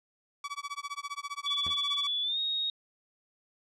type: tone with tremolo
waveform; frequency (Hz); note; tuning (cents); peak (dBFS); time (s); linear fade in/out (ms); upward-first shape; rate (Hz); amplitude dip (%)
sawtooth; 1142; D6; -49; -29; 0.44-2.07; 2; sine; 15; 100
type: tone with pitch glide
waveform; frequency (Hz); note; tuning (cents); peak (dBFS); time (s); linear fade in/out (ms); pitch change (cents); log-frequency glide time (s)
sine; 3436 to 3747; A7 to A#7; -42 to +8; -28; 1.46-2.7; 2; +150; 2.22-2.39
type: tone with exponential decay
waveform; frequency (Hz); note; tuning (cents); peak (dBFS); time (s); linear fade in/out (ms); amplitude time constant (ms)
sawtooth; 80.4; E2; -43; -34; 1.66-1.8; 5; 29
effects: low-pass 7000 Hz 12 dB/octave